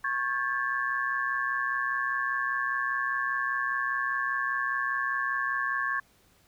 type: tone cluster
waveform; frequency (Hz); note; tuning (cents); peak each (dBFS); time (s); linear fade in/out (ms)
sine; 1099 / 1606 / 1731; C#6 / G6 / A6; -15 / +41 / -29; -31; 0.04-6; 5
effects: pink hiss -63 dBFS RMS until 6.47 s